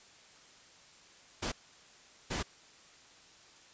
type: noise bursts at uneven times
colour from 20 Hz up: pink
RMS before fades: -35 dBFS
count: 2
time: 1.42-1.52 / 2.3-2.43 s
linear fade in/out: 10 ms
effects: white hiss -58 dBFS RMS until 3.73 s + resampled to 16000 Hz